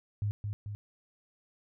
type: tone with echo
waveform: sine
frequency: 103.4 Hz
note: G#2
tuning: 7 cents flat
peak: -28 dBFS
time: 0.22-0.31 s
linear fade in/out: 0 ms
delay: 220 ms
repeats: 2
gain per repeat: -4 dB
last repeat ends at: 0.75 s
effects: none